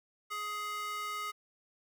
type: tone with high-pass filter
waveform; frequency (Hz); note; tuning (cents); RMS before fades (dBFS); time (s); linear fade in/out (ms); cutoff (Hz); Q
square; 418; G#4; +11; -38; 0.3-1.32; 20; 1400; 2.7
effects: none